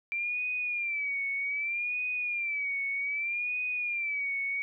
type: tone with vibrato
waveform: sine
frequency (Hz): 2349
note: D7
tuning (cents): 0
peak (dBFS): -29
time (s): 0.12-4.62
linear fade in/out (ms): 0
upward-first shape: sine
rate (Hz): 0.64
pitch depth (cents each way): 100
effects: none